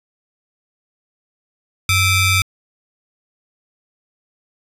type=ring-modulated tone; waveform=sawtooth; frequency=1215 Hz; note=D#6; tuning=42 cents flat; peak=-6 dBFS; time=1.89-2.42 s; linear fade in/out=2 ms; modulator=1120 Hz; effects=resampled to 32000 Hz